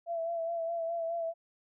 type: tone with vibrato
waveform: sine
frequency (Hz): 669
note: E5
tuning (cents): +25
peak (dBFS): -31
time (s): 0.06-1.34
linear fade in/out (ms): 50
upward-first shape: sine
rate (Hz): 4.8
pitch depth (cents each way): 34
effects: none